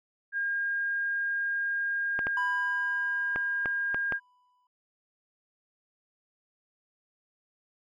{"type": "tone", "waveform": "sine", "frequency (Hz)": 1616, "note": "G#6", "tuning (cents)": -48, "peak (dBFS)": -27, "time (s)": [0.32, 4.2], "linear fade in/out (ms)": 50}
{"type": "clicks", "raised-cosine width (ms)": 0.5, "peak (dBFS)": -17, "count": 6, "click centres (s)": [2.191, 2.269, 3.36, 3.658, 3.945, 4.123]}
{"type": "tone with exponential decay", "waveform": "triangle", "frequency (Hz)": 992, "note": "B5", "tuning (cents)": 7, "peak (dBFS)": -27, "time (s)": [2.37, 4.67], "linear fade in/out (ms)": 2, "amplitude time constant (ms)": 500}
{"effects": []}